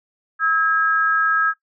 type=tone pair together; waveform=sine; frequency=1295 / 1631.6 Hz; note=E6 / G#6; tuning=-31 / -31 cents; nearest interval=major third; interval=400 cents; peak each=-18 dBFS; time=0.39-1.54 s; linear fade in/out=50 ms; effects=noise-tail reverb RT60 0.1 s tail -17 dB re dry